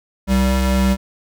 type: tone pair together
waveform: square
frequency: 64.95 / 193.4 Hz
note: C2 / G3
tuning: -12 / -23 cents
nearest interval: octave + perfect fifth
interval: 1889 cents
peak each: -17 dBFS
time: 0.27-0.97 s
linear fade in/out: 50 ms
effects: none